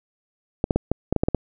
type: clicks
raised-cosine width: 2 ms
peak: -6 dBFS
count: 9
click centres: 0.641 / 0.708 / 0.76 / 0.916 / 1.126 / 1.163 / 1.235 / 1.285 / 1.347 s
effects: none